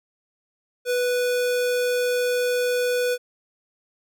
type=tone; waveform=square; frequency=493.1 Hz; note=B4; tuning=3 cents flat; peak=-21 dBFS; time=0.85-3.18 s; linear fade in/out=50 ms; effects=none